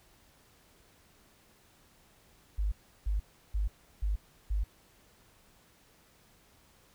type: tone bursts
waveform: sine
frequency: 50.9 Hz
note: G#1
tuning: 34 cents flat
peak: -27 dBFS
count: 5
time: 2.58-4.64 s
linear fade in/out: 10 ms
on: 140 ms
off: 340 ms
effects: pink hiss -63 dBFS RMS until 6.94 s